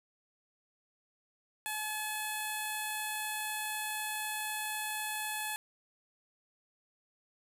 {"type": "tone with notch filter", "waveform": "5% pulse", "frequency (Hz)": 856, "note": "A5", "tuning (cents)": -48, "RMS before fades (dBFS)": -37, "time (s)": [1.66, 5.56], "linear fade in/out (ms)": 0, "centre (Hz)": 5500, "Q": 0.67, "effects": []}